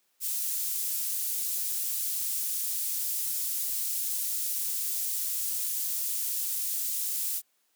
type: high-pass noise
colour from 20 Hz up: pink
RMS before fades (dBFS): -31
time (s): 0.2-7.42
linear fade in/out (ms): 50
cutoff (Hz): 9900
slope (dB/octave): 12
effects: white hiss -72 dBFS RMS until 7.75 s + high-pass 200 Hz 12 dB/octave